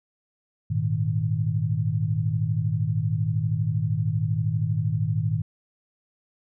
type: chord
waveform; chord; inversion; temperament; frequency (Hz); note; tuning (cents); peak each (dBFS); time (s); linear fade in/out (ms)
sine; Ab suspended second; none; equal; 103.83 / 116.54 / 155.56; Ab2 / Bb2 / Eb3; 0 / 0 / 0; -26 / -26 / -26; 0.7-5.42; 10
effects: none